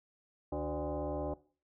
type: tone with frequency modulation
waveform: sine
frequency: 150 Hz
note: D3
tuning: 37 cents sharp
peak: -33 dBFS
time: 0.52-1.34 s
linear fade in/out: 5 ms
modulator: 221 Hz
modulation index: 2.9
effects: noise-tail reverb RT60 0.4 s tail -19 dB re dry